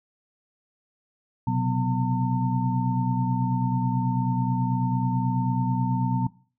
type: tone cluster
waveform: sine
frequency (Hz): 124.1 / 133.3 / 184.4 / 248.4 / 905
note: B2 / C3 / F#3 / B3 / A5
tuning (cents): +9 / +33 / -6 / +10 / +48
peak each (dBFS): -25 / -33 / -27 / -29 / -29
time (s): 1.47-6.27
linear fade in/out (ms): 5
effects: noise-tail reverb RT60 0.4 s tail -20 dB re dry